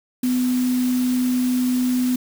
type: tone in noise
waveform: sine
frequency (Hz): 250.9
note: B3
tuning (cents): +28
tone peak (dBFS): -17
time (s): 0.23-2.16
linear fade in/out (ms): 5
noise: white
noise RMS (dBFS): -34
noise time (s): 0.23-2.16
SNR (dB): +14
effects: none